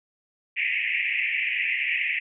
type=band-pass noise; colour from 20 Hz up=white; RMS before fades=-26 dBFS; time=0.56-2.2 s; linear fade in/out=20 ms; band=1900 to 2700 Hz; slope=96 dB/octave; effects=none